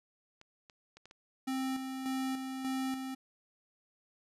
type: clicks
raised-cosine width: 0.2 ms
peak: -36 dBFS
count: 5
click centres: 0.414 / 0.698 / 0.97 / 1.056 / 1.111 s
type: tone with tremolo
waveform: square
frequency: 263.2 Hz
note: C4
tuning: 10 cents sharp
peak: -33 dBFS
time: 1.47-3.15 s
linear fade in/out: 10 ms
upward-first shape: square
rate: 1.7 Hz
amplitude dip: 45%
effects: resampled to 32000 Hz